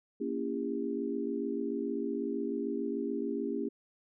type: chord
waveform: sine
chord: A# diminished seventh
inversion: none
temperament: just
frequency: 233.1 / 279.7 / 335.6 / 402.8 Hz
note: A#3 / C#4 / E4 / G4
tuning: 0 / +16 / +31 / +47 cents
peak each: -37 / -36 / -39 / -36 dBFS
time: 0.2-3.69 s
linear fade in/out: 10 ms
effects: none